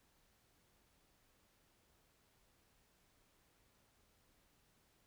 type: silence
effects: pink hiss -74 dBFS RMS until 5.06 s